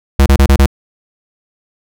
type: tone bursts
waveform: square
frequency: 68.6 Hz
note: C#2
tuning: 17 cents flat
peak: -5 dBFS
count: 5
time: 0.19-0.661 s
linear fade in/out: 5 ms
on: 71 ms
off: 29 ms
effects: none